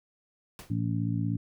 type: noise with exponential decay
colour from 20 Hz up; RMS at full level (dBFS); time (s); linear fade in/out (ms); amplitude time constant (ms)
pink; -41; 0.59-0.79; 1; 42
type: harmonic tone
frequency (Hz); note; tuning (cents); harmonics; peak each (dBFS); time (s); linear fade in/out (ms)
56.5; A1; +47; 2 / 3 / 4 / 5; -29 / -32 / -36 / -34; 0.7-1.37; 5
effects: none